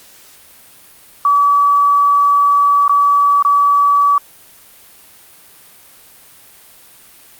sine tone with dropouts, 1145 Hz, D6, 44 cents flat, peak -8 dBFS, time 1.25-4.18 s, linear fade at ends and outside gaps 2 ms, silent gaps 2.88-2.894 / 3.425-3.449 s, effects white hiss -43 dBFS RMS until 7.39 s + Opus 48 kbps

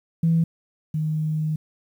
sine tone pair in turn, 164.81 / 155.28 Hz, E3 / D#3, 0 / -3 cents, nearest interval minor second, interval 103 cents, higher first, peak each -15 / -21 dBFS, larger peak first, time 0.23-0.44 / 0.94-1.56 s, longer second, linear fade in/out 5 ms, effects tanh soft clip ceiling -11 dBFS + 9-bit

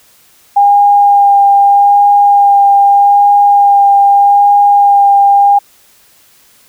sine tone with vibrato, 807 Hz, G#5, 50 cents flat, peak -3 dBFS, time 0.56-5.59 s, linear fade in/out 10 ms, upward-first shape sine, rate 0.81 Hz, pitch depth 13 cents each way, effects white hiss -46 dBFS RMS until 6.68 s

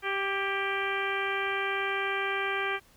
harmonic tone with a mistuned harmonic, 392 Hz, G4, in tune, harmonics 1 / 2 / 3 / 4 / 5 / 6 / 7 / 8, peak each -34 / -37 / -35 / -34 / -37 / -34 / -44 / -41 dBFS, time 0.02-2.8 s, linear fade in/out 50 ms, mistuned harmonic 4, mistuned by +25 cents, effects pink hiss -60 dBFS RMS until 2.96 s

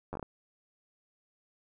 slowing click train, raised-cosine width 1 ms, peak -24 dBFS, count 6, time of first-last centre 0.13-0.228 s, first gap 10 ms, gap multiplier 1.34, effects none

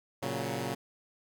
10% pulse chord, F# major, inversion first, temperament equal, 116.54 / 138.59 / 185 Hz, A#2 / C#3 / F#3, 0 / 0 / 0 cents, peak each -28 / -28 / -30 dBFS, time 0.22-0.75 s, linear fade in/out 10 ms, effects none

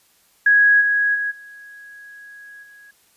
sine tone with level steps, 1660 Hz, G#6, 1 cent flat, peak -10 / -15 / -20 / -38 / -43 dBFS, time 0.46-2.91 s, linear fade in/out 5 ms, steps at 0.8 / 1.14 / 1.3 / 2.62 s, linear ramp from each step 20 ms, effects white hiss -58 dBFS RMS until 3.16 s + resampled to 32000 Hz

